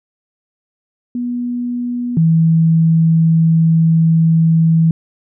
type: tone pair in turn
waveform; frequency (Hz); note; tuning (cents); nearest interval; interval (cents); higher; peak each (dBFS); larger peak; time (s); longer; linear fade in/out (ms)
sine; 243.4 / 162.97; B3 / E3; -25 / -19; perfect fifth; 694; first; -17 / -8; second; 1.15-2.17 / 2.17-4.91; second; 2
effects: none